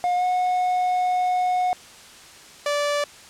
triangle tone with pitch glide, 715 to 728.8 Hz, F5 to F#5, +41 to -26 cents, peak -17 dBFS, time 0.04-1.73 s, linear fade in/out 0 ms, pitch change +33 cents, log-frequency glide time 0.15-0.24 s
sawtooth tone, 582 Hz, D5, 16 cents flat, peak -17 dBFS, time 2.66-3.04 s, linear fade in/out 2 ms
effects white hiss -45 dBFS RMS until 3.29 s + low-pass 8000 Hz 12 dB/octave

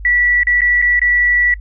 sine tone with dropouts, 1952 Hz, B6, 21 cents flat, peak -10 dBFS, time 0.05-1.54 s, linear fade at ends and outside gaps 2 ms, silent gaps 0.433-0.47 / 0.608-0.617 / 0.817-0.823 / 0.994-1.016 s, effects noise-tail reverb RT60 0.1 s tail -26 dB re dry + added 50 Hz sine -27 dBFS peak until 1.6 s

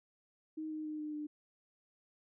sine tone with pitch steps, 312.9 / 309.5 / 306.1 / 302.8 / 299.5 Hz, D#4 / D#4 / D#4 / D#4 / D4, +10 / -9 / -28 / -47 / +34 cents, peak -38 dBFS, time 0.57-1.27 s, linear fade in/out 10 ms, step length 140 ms, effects none

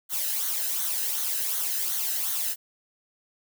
blue noise with flanger, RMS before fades -28 dBFS, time 0.09-2.56 s, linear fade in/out 50 ms, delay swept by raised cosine 0.39 to 0.9 ms, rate 2.7 Hz, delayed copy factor -0.6, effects none

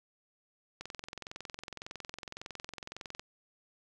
click train, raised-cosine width 0.2 ms, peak -24 dBFS, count 53, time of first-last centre 0.81-3.195 s, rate 21.8 Hz, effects none

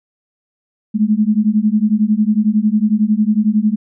sine beating tone pair, 207.7 / 218.7 Hz, G#3 / A3, 0 / -10 cents, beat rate 11 Hz, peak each -14 dBFS, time 0.94-3.76 s, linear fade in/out 20 ms, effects none

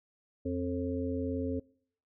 harmonic tone with a mistuned harmonic, 88.2 Hz, F2, 18 cents sharp, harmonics 1 / 3 / 5 / 6, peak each -37 / -33 / -37 / -40 dBFS, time 0.45-1.6 s, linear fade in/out 10 ms, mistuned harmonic 6, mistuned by +31 cents, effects noise-tail reverb RT60 0.6 s tail -25 dB re dry

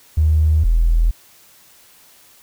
triangle tone pair in turn, 77.78 / 41.2 Hz, D#2 / E1, 0 / 0 cents, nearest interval major seventh, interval 1100 cents, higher first, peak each -7 dBFS, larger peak neither, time 0.17-0.64 / 0.64-1.11 s, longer neither, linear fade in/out 10 ms, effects tanh soft clip ceiling -9 dBFS + white hiss -49 dBFS RMS until 2.42 s

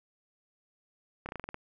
slowing click train, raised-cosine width 0.5 ms, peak -23 dBFS, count 8, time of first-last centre 1.26-1.544 s, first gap 29 ms, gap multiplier 1.11, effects none

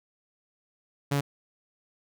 sawtooth tone, 141.7 Hz, C#3, 38 cents sharp, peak -20 dBFS, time 1.11-1.21 s, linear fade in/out 10 ms, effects none

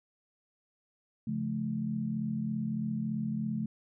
sine chord, Db augmented, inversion none, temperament just, 138.59 / 173.24 / 216.5 Hz, Db3 / F3 / A3, 0 / -14 / -28 cents, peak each -37 / -38 / -32 dBFS, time 1.27-3.66 s, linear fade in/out 5 ms, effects none

